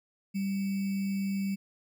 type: tone with sample-and-hold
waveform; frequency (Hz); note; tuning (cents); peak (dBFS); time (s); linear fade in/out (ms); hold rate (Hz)
sine; 196; G3; 0; -28; 0.34-1.56; 20; 2450
effects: none